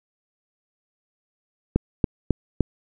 clicks, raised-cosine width 3 ms, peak -5 dBFS, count 4, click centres 1.76 / 2.042 / 2.307 / 2.607 s, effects none

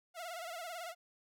sawtooth tone with vibrato, 685 Hz, F5, 34 cents flat, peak -38 dBFS, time 0.14-0.95 s, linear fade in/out 50 ms, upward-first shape sine, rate 18 Hz, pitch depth 99 cents each way, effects none

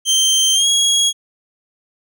25% pulse tone with pitch glide, 3136 to 3309 Hz, G7 to G#7, 0 to -7 cents, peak -8 dBFS, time 0.05-1.13 s, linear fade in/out 50 ms, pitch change +93 cents, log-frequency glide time 0.54-0.67 s, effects none

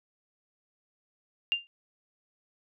sine tone with exponential decay, 2794 Hz, F7, in tune, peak -20 dBFS, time 1.52-1.67 s, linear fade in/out 0 ms, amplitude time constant 31 ms, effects none

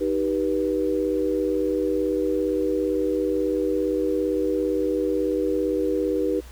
sine chord, Eb augmented, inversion none, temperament just, 311.1 / 388.9 / 486.1 Hz, Eb4 / G4 / B4, 0 / -14 / -28 cents, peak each -25 dBFS, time 0-6.41 s, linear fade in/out 20 ms, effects added 60 Hz sine -40 dBFS peak until 6.51 s + pink hiss -49 dBFS RMS until 6.51 s

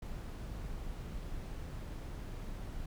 brown noise, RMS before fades -42 dBFS, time 0.02-2.86 s, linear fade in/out 5 ms, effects none

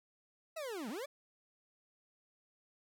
40% pulse linear two-way sweep, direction down then up, 669 to 194.7 to 601 Hz, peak -39 dBFS, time 0.56-1.06 s, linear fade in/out 10 ms, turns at 0.89 s, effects none

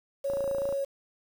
sine tone with vibrato, 553 Hz, C#5, 4 cents flat, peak -27 dBFS, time 0.24-0.85 s, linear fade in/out 10 ms, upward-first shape triangle, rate 2.8 Hz, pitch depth 10 cents each way
click train, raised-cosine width 1 ms, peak -25 dBFS, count 13, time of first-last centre 0.3-0.726 s, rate 28.2 Hz
effects 8-bit

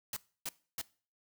white noise bursts, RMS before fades -38 dBFS, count 3, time 0.13-0.815 s, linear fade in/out 2 ms, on 35 ms, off 290 ms, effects noise-tail reverb RT60 0.4 s tail -21 dB re dry

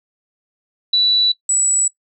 sine tone pair in turn, 3951 / 7859 Hz, B7 / B8, 0 / -9 cents, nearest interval octave, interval 1191 cents, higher second, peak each -11 / -13 dBFS, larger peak first, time 0.93-1.32 / 1.49-1.88 s, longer neither, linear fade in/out 5 ms, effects noise-tail reverb RT60 0.1 s tail -18 dB re dry

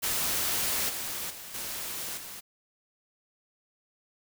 white noise with level steps, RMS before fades -29 / -35 / -43 / -36 / -42 dBFS, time 0.02-2.41 s, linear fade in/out 20 ms, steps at 0.89 / 1.3 / 1.54 / 2.17 s, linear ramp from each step 5 ms, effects none

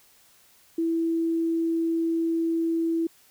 sine tone, 330 Hz, E4, 2 cents sharp, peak -22 dBFS, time 0.78-3.07 s, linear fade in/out 5 ms, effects white hiss -58 dBFS RMS until 3.3 s

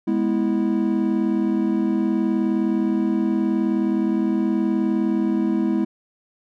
triangle chord, E major, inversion first, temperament equal with one note detuned, 207.7 / 246.9 / 327.4 Hz, G#3 / B3 / E4, 0 / 0 / -12 cents, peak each -20 / -22 / -20 dBFS, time 0.07-5.85 s, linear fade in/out 10 ms, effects none

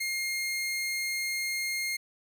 sawtooth tone, 2130 Hz, C7, 30 cents sharp, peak -26 dBFS, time 0-1.97 s, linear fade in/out 10 ms, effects none

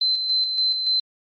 sine tone with tremolo, 4074 Hz, C8, 47 cents flat, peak -17 dBFS, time 0.01-1 s, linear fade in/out 5 ms, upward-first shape square, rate 3.5 Hz, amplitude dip 45%, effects MP3 32 kbps

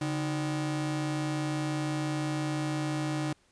45% pulse ring-modulated tone, 225.7 Hz, A3, 44 cents sharp, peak -26 dBFS, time 0.01-3.33 s, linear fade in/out 5 ms, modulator 82.9 Hz, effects pink hiss -66 dBFS RMS until 3.51 s + resampled to 22050 Hz

